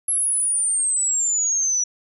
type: exponential sweep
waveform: sine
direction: down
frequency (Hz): 11175 to 5840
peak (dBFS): -18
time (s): 0.08-1.84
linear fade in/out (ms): 5
effects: none